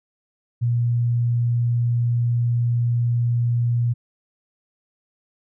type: tone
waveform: sine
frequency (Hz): 119.3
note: A#2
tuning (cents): +41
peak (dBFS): -17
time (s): 0.61-3.94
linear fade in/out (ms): 20
effects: none